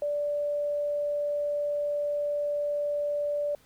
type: tone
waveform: sine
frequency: 584 Hz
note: D5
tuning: 10 cents flat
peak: -26 dBFS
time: 0.02-3.55 s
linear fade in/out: 2 ms
effects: pink hiss -61 dBFS RMS until 3.65 s